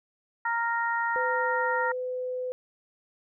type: harmonic tone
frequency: 465.1 Hz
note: A#4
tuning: 4 cents flat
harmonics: 2 / 3 / 4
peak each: -28 / -30 / -31 dBFS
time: 0.45-1.92 s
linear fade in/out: 5 ms
type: tone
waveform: sine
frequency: 505 Hz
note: B4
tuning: 39 cents sharp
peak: -29 dBFS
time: 1.16-2.52 s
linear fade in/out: 0 ms
effects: none